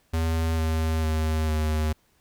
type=tone with pitch steps; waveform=square; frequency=81.3 / 80 / 78.71 / 77.45 Hz; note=E2 / D#2 / D#2 / D#2; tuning=-23 / +49 / +21 / -7 cents; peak=-23 dBFS; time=0.13-1.93 s; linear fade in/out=10 ms; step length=450 ms; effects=pink hiss -65 dBFS RMS until 2.2 s